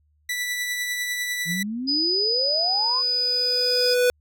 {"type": "tone with tremolo", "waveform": "sawtooth", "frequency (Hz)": 1970, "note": "B6", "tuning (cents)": -5, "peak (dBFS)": -20, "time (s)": [0.29, 1.63], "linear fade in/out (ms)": 5, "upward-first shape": "triangle", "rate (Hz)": 10, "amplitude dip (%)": 35}
{"type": "exponential sweep", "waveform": "sine", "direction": "up", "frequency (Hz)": [160.8, 1108.7], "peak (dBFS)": -26, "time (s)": [1.45, 3.03], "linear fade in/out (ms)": 50}
{"type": "tone", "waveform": "sine", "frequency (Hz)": 4978, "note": "D#8", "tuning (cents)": 0, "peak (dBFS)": -20, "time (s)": [1.87, 3.95], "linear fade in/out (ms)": 20}
{"type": "tone with exponential growth", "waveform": "square", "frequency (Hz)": 493.9, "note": "B4", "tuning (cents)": 0, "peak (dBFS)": -16, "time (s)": [2.35, 4.1], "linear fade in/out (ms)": 0, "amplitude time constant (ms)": 380}
{"effects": ["added 75 Hz sine -61 dBFS peak until 4.2 s"]}